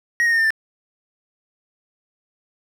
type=tone with pitch steps; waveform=triangle; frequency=1887 / 1858.9 / 1831.2 / 1803.9 / 1777 Hz; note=A#6 / A#6 / A#6 / A6 / A6; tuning=+21 / -5 / -31 / +43 / +17 cents; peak=-13 dBFS; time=0.2-0.505 s; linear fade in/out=0 ms; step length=61 ms; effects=none